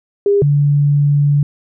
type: tone pair in turn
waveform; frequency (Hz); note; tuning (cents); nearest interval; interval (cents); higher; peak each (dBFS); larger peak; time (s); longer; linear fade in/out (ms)
sine; 403.8 / 144.34; G#4 / D3; -49 / -30; octave + tritone; 1781; first; -9; neither; 0.26-0.42 / 0.42-1.43; second; 2
effects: none